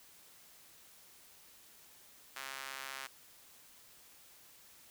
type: tone with high-pass filter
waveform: sawtooth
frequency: 134.9 Hz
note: C#3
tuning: 47 cents flat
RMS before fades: -45 dBFS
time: 2.36-3.07 s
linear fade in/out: 5 ms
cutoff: 1400 Hz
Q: 1.1
effects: white hiss -60 dBFS RMS until 4.9 s